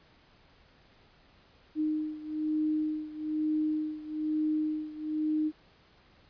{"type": "beating tone pair", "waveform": "sine", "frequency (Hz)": [307.7, 308.8], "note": ["D#4", "D#4"], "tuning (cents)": [-19, -13], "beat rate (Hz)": 1.1, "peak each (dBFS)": [-30, -33], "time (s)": [1.75, 5.52], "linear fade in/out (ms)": 50, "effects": ["pink hiss -61 dBFS RMS until 6.29 s", "resampled to 11025 Hz"]}